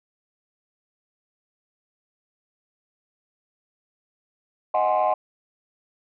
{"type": "chord", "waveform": "sine", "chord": "Ab dominant seventh", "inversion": "second", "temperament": "equal", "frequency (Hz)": [622.3, 740, 830.6, 1046.5], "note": ["Eb5", "Gb5", "Ab5", "C6"], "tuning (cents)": [0, 0, 0, 0], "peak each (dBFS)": [-22, -21, -24, -25], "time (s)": [4.74, 5.14], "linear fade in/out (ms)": 5, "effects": ["tanh soft clip ceiling -13 dBFS"]}